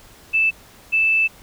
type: tone pair in turn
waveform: sine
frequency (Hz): 2637 / 2637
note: E7 / E7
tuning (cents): 0 / 0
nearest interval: unison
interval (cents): 0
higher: neither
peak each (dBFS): -14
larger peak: neither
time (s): 0.33-0.51 / 0.92-1.28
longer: second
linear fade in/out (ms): 20
effects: pink hiss -47 dBFS RMS until 1.42 s